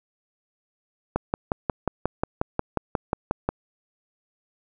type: click train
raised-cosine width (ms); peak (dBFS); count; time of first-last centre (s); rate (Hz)
1; -8; 14; 1.16-3.49; 5.58
effects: none